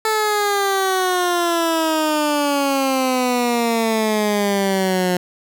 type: exponential sweep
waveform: 15% pulse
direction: down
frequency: 440 to 178.7 Hz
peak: -10 dBFS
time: 0.05-5.17 s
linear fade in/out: 2 ms
effects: none